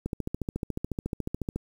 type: click train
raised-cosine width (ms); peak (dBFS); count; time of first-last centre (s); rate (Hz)
3; -17; 22; 0.06-1.56; 14
effects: 8-bit